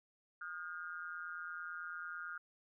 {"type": "tone with amplitude modulation", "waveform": "sine", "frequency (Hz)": 1418, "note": "F6", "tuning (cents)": 26, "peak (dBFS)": -38, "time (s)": [0.41, 2.38], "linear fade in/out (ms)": 5, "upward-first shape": "sine", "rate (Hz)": 169, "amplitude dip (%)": 100, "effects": []}